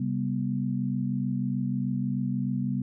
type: tone cluster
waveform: sine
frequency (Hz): 133.9 / 197.1 / 243.6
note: C3 / G3 / B3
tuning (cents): +40 / +10 / -24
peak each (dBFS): -30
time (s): 0-2.82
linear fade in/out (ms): 5
effects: none